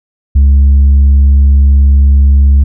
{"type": "tone with tanh clipping", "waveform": "sine", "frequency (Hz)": 69.3, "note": "C#2", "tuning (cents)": 0, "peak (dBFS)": -3, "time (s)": [0.35, 2.64], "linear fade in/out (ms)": 10, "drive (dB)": 2, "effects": []}